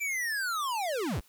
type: linear sweep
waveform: square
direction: down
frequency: 2366 to 30.87 Hz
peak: -30 dBFS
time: 0-1.21 s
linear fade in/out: 20 ms
effects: white hiss -62 dBFS RMS until 1.28 s